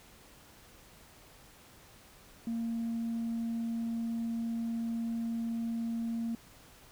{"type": "tone", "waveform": "sine", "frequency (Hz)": 230, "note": "A#3", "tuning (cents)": -23, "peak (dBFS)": -30, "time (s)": [2.47, 6.35], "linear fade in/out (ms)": 2, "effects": ["tanh soft clip ceiling -29 dBFS", "pink hiss -57 dBFS RMS until 6.91 s"]}